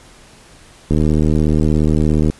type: click train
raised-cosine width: 3 ms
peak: -3 dBFS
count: 108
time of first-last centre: 0.91-2.3 s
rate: 77 Hz
effects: pink hiss -44 dBFS RMS until 2.39 s + resampled to 24000 Hz